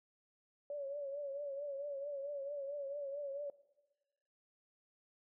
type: tone with vibrato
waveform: sine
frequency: 565 Hz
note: C#5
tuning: 33 cents sharp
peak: -39 dBFS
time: 0.7-3.5 s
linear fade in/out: 2 ms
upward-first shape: triangle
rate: 4.5 Hz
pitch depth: 77 cents each way
effects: noise-tail reverb RT60 1.0 s tail -17 dB re dry